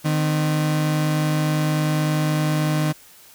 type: tone pair together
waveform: 35% pulse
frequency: 153.16 / 256.6 Hz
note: D#3 / C4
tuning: -27 / -34 cents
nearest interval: major sixth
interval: 893 cents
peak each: -17 / -28 dBFS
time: 0.04-2.93 s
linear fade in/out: 20 ms
effects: white hiss -48 dBFS RMS until 3.34 s